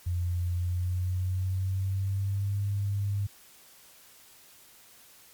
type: tone with pitch glide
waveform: sine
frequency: 88 to 100.5 Hz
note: F2 to G2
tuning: +14 to +44 cents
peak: -26 dBFS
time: 0.06-3.27 s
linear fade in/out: 10 ms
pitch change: +230 cents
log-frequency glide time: 0.55-2.59 s
effects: white hiss -55 dBFS RMS until 5.33 s + MP3 96 kbps

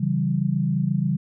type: chord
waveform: sine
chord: C# diminished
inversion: none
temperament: equal with one note detuned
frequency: 138.59 / 164.81 / 193.19 Hz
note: C#3 / E3 / G3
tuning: 0 / 0 / -25 cents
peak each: -24 dBFS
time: 0-1.17 s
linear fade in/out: 10 ms
effects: none

